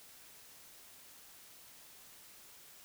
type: silence
effects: white hiss -57 dBFS RMS until 2.84 s